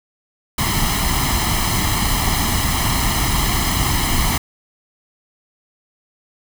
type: noise with comb filter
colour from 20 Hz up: pink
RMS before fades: -18 dBFS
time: 0.58-4.38 s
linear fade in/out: 5 ms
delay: 0.98 ms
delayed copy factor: +0.75
effects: none